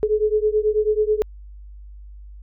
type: beating tone pair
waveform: sine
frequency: 422.9 / 432.1 Hz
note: G#4 / A4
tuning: +31 / -31 cents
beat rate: 9.2 Hz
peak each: -19 / -20 dBFS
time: 0.03-1.22 s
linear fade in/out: 0 ms
effects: added 50 Hz sine -37 dBFS peak until 2.42 s